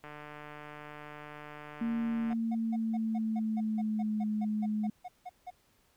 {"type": "click train", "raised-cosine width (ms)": 0.5, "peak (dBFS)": -31, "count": 342, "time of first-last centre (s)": [0.04, 2.329], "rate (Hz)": 149}
{"type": "tone with pitch glide", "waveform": "sine", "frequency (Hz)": [230.9, 213], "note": ["A#3", "G#3"], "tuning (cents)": [-16, 44], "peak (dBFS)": -29, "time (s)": [1.81, 4.9], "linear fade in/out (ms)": 5, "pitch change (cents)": -140, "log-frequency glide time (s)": [1.99, 4.25]}
{"type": "tone bursts", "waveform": "triangle", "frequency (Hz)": 726, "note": "F#5", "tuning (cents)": -33, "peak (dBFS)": -37, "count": 16, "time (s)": [2.3, 5.506], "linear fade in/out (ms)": 10, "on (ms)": 41, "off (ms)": 170}
{"effects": ["pink hiss -69 dBFS RMS until 5.96 s"]}